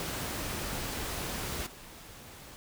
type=noise with level steps; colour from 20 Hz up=pink; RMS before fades=-36 / -49 dBFS; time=0-2.56 s; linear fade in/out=0 ms; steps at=1.66 s; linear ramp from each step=10 ms; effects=none